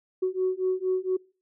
sine beating tone pair, 370 / 374.3 Hz, F#4 / F#4, 0 / +20 cents, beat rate 4.3 Hz, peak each -26 dBFS, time 0.22-1.17 s, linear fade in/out 10 ms, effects noise-tail reverb RT60 0.4 s tail -26 dB re dry + tanh soft clip ceiling -17 dBFS

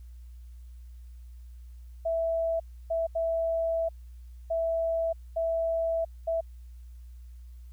sine tone bursts at uneven times, 659.3 Hz, E5, in tune, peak -25 dBFS, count 6, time 2.05-2.6 / 2.9-3.07 / 3.15-3.89 / 4.5-5.13 / 5.36-6.05 / 6.27-6.41 s, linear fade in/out 10 ms, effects added 60 Hz sine -43 dBFS peak until 7.72 s + white hiss -70 dBFS RMS until 7.72 s

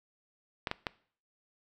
clicks, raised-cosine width 0.3 ms, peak -15 dBFS, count 3, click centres 0.672 / 0.714 / 0.868 s, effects noise-tail reverb RT60 0.5 s tail -21 dB re dry

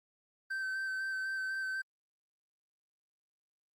triangle tone with vibrato, 1546 Hz, G6, 24 cents flat, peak -32 dBFS, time 0.5-1.82 s, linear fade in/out 10 ms, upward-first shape square, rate 4 Hz, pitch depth 13 cents each way, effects Opus 32 kbps

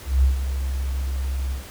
sine tone with ADSR envelope, 66.3 Hz, C2, 23 cents sharp, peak -12 dBFS, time 0.05-1.65 s, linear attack 180 ms, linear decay 130 ms, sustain -10 dB, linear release 140 ms, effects pink hiss -41 dBFS RMS until 1.7 s

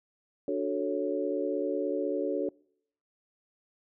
sine chord, D major seventh, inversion none, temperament equal, 293.7 / 370 / 440 / 554.4 Hz, D4 / F#4 / A4 / C#5, 0 / 0 / 0 / 0 cents, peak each -33 dBFS, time 0.48-2.49 s, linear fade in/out 2 ms, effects noise-tail reverb RT60 0.7 s tail -26 dB re dry

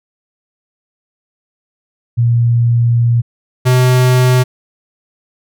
sine / square tone pair in turn, 118.2 / 126.81 Hz, A#2 / B2, +24 / +46 cents, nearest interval minor second, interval 122 cents, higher second, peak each -8 dBFS, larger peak neither, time 2.17-3.22 / 3.65-4.44 s, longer first, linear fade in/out 20 ms, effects none

